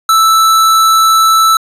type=tone; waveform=square; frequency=1318.5 Hz; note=E6; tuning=in tune; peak=-6 dBFS; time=0.09-1.57 s; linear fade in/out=2 ms; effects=resampled to 32000 Hz + 8-bit